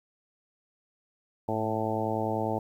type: harmonic tone with a mistuned harmonic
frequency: 110 Hz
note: A2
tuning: in tune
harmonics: 1 / 2 / 3 / 4 / 5 / 6 / 7 / 8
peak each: -35 / -35 / -35 / -35 / -35 / -35 / -35 / -35 dBFS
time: 1.48-2.59 s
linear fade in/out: 5 ms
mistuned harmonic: 1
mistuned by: -48 cents
effects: 10-bit